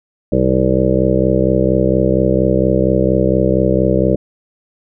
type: harmonic tone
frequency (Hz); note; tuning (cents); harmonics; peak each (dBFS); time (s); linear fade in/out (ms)
64.3; C2; -30; 1 / 2 / 3 / 5 / 6 / 7 / 8 / 9; -21 / -19 / -17 / -18 / -21 / -19 / -19 / -19; 0.32-4.16; 5
effects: none